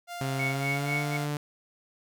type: tone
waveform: sawtooth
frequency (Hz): 698.5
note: F5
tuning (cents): 0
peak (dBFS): -32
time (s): 0.07-1.28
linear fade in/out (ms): 50
type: tone with pitch glide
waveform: sawtooth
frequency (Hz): 134.1 to 147.08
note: C3 to D3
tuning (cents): +43 to +3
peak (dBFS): -25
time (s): 0.21-1.37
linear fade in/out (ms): 2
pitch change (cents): +160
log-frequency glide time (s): 0.47-0.99
type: tone with tremolo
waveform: sine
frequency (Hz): 2217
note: C#7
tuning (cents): 0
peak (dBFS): -27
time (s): 0.39-1.17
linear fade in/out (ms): 5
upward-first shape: sine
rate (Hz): 4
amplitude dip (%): 100
effects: none